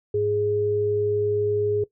sine tone pair together, 103.97 / 415.9 Hz, G#2 / G#4, +2 / +2 cents, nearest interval 2 octaves, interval 2400 cents, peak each -30 / -20 dBFS, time 0.14-1.84 s, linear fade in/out 5 ms, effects noise-tail reverb RT60 0.1 s tail -18 dB re dry

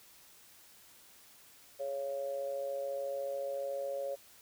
sine tone with amplitude modulation, 554 Hz, C#5, 1 cent flat, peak -31 dBFS, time 1.79-4.16 s, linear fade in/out 20 ms, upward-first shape sine, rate 134 Hz, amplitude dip 70%, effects white hiss -59 dBFS RMS until 4.41 s

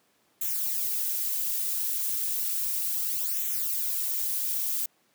violet noise with flanger, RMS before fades -29 dBFS, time 0.41-4.86 s, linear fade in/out 5 ms, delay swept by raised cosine 0.2 to 5.4 ms, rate 0.33 Hz, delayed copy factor -0.7, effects pink hiss -67 dBFS RMS until 5.14 s + high-pass 200 Hz 12 dB/octave

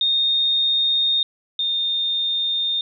sine tone pair in turn, 3682 / 3644 Hz, A#7 / A#7, -22 / -40 cents, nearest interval unison, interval 18 cents, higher first, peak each -16 / -19 dBFS, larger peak first, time 0.01-1.23 / 1.59-2.81 s, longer neither, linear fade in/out 2 ms, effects none

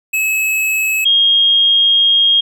square / sine tone pair in turn, 2582 / 3247 Hz, E7 / G#7, -37 / -40 cents, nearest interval major third, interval 397 cents, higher second, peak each -14 / -8 dBFS, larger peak second, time 0.13-1.05 / 1.05-2.41 s, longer second, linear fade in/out 10 ms, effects none

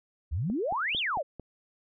sine exponential two-way sweep, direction up then down, 65.41 to 3729 to 503 Hz, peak -27 dBFS, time 0.31-1.23 s, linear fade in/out 20 ms, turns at 0.98 s
click train, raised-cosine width 2 ms, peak -27 dBFS, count 5, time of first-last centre 0.5-1.397 s, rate 4.46 Hz
effects none

